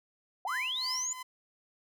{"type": "linear sweep", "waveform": "sine", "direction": "up", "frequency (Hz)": [684, 7130], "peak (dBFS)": -31, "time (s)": [0.45, 1.13], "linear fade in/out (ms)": 2}
{"type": "tone with tremolo", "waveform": "sawtooth", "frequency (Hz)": 1018, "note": "C6", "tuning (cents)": -48, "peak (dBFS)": -32, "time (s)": [0.47, 1.23], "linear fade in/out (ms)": 10, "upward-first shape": "triangle", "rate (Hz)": 2.8, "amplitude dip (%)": 85}
{"effects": []}